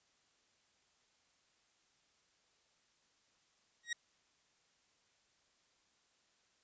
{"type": "tone with exponential growth", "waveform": "sawtooth", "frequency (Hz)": 1888, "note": "A#6", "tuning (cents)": 22, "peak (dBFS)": -29, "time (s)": [3.83, 3.93], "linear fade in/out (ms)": 5, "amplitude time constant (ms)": 21, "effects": ["white hiss -74 dBFS RMS until 6.63 s", "resampled to 16000 Hz"]}